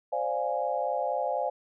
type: chord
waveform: sine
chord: D half-diminished seventh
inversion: third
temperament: equal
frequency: 523.3 / 587.3 / 698.5 / 830.6 Hz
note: C5 / D5 / F5 / Ab5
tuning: 0 / 0 / 0 / 0 cents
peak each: -32 dBFS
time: 0.12-1.5 s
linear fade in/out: 10 ms
effects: none